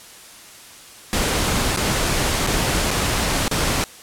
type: noise with dropouts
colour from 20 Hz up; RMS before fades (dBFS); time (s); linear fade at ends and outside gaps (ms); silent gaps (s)
pink; -20; 1.13-3.84; 0; 1.762-1.773 / 2.465-2.472 / 2.907-2.912 / 3.48-3.513
effects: white hiss -42 dBFS RMS until 4.02 s + low-pass 11000 Hz 12 dB/octave